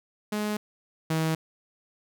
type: tone pair in turn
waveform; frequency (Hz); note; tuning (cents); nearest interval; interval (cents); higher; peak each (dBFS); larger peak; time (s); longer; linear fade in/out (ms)
sawtooth; 210.4 / 159.99; G#3 / D#3; +23 / +49; perfect fourth; 474; first; -23 / -20; second; 0.32-0.57 / 1.1-1.35; neither; 5
effects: none